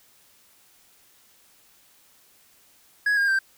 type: tone with pitch steps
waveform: triangle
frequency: 1668 / 1617.7 / 1568.9 Hz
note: G#6 / G#6 / G6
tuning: +7 / -46 / +1 cents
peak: -17 dBFS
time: 3.06-3.39 s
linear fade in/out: 5 ms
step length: 110 ms
effects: white hiss -58 dBFS RMS until 3.57 s